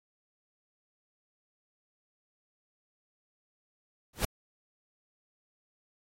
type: noise with exponential growth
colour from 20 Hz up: pink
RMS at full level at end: -24 dBFS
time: 4.13-4.25 s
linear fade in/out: 5 ms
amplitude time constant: 24 ms
effects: AAC 48 kbps